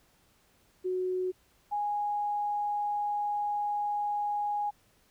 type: tone pair in turn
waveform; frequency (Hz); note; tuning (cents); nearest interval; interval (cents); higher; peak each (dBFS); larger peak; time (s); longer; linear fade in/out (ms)
sine; 368.3 / 826.8; F#4 / G#5; -8 / -8; octave + major second; 1400; second; -28; neither; 0.84-1.32 / 1.71-4.71; second; 20
effects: pink hiss -66 dBFS RMS until 5.1 s